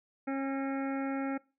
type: harmonic tone with a mistuned harmonic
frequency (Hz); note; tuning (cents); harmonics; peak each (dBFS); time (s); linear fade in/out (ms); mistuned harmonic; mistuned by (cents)
271.9; C#4; -33; 1 / 2 / 3 / 5 / 6 / 7 / 8 / 9; -32 / -39 / -41 / -43 / -50 / -50 / -48 / -54; 0.27-1.38; 10; 7; -36
effects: noise-tail reverb RT60 0.3 s tail -22 dB re dry